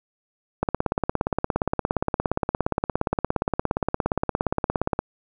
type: click train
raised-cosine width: 1 ms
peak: -7 dBFS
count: 76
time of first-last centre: 0.63-4.99 s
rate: 17.2 Hz
effects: none